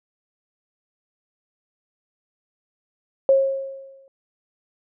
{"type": "tone with exponential decay", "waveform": "sine", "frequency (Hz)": 541, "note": "C#5", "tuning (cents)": -42, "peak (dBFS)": -10, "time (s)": [3.29, 4.08], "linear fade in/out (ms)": 1, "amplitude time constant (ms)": 170, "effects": []}